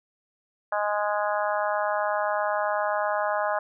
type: harmonic tone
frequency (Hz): 207.7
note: G#3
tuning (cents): 0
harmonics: 3 / 4 / 5 / 6 / 7 / 8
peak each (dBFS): -27 / -29 / -31 / -33 / -34 / -35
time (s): 0.72-3.59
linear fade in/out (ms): 5
effects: none